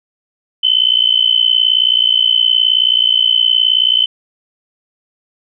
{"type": "tone with amplitude modulation", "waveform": "sine", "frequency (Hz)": 3045, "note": "F#7", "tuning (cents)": 49, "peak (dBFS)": -5, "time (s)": [0.63, 4.06], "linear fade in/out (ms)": 10, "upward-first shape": "sine", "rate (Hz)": 59, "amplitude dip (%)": 90, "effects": []}